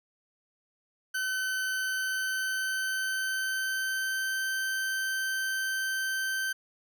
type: tone with pitch glide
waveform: 40% pulse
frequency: 1524 to 1549.7 Hz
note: G6 to G6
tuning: -49 to -20 cents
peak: -28 dBFS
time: 1.14-6.53 s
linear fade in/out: 10 ms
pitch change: +29 cents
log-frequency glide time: 1.71-4.45 s
effects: none